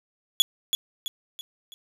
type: tone with echo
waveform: 40% pulse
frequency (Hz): 3383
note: G#7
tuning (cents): +31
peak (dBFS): -13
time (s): 0.4-0.42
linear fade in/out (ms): 0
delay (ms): 330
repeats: 4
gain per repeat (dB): -7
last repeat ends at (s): 1.74
effects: none